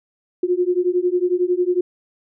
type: beating tone pair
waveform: sine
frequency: 353.2 / 364.2 Hz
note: F4 / F#4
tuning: +20 / -27 cents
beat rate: 11 Hz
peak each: -19 dBFS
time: 0.43-1.81 s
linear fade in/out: 5 ms
effects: none